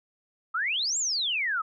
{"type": "exponential two-way sweep", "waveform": "sine", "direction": "up then down", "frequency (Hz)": [1237, 7620, 1237], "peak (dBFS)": -25, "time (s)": [0.54, 1.62], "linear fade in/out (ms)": 10, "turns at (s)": 0.98, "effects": []}